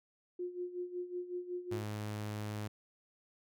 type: tone with tremolo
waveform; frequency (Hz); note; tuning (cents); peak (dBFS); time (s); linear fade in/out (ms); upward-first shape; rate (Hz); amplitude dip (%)
sine; 357.1; F4; +39; -35; 0.39-1.84; 5; sine; 5.4; 75
type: tone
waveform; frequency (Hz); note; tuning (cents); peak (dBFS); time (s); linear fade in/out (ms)
sawtooth; 105.5; G#2; +28; -34; 1.71-2.68; 10
effects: none